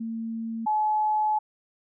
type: tone pair in turn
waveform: sine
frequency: 226.4 / 854.8 Hz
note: A3 / G#5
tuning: +50 / +50 cents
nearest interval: octave + major seventh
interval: 2300 cents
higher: second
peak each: -29 / -21 dBFS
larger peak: second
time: 0-0.66 / 0.66-1.39 s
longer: second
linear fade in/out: 10 ms
effects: none